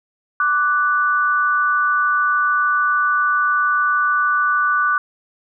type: tone pair together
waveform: sine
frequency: 1170 / 1483.2 Hz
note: D6 / F#6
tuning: -7 / +4 cents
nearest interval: major third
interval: 411 cents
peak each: -17 dBFS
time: 0.4-4.98 s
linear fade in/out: 2 ms
effects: none